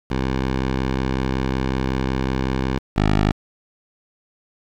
10% pulse tone pair in turn, 65.41 / 51.82 Hz, C2 / G#1, 0 / -3 cents, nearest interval major third, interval 403 cents, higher first, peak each -12 / -7 dBFS, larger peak second, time 0.1-2.79 / 2.96-3.32 s, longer first, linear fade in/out 10 ms, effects low-pass 4000 Hz 12 dB/octave + 7-bit

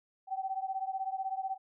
sine beating tone pair, 762 / 778 Hz, G5 / G5, -49 / -13 cents, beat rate 16 Hz, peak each -35 / -37 dBFS, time 0.27-1.58 s, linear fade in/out 50 ms, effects none

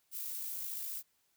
violet noise with amplitude modulation, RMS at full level -39 dBFS, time 0.11-1.03 s, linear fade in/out 50 ms, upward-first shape sine, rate 54.7 Hz, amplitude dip 30%, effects white hiss -75 dBFS RMS until 1.36 s

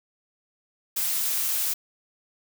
blue noise, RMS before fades -26 dBFS, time 0.96-1.74 s, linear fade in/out 10 ms, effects none

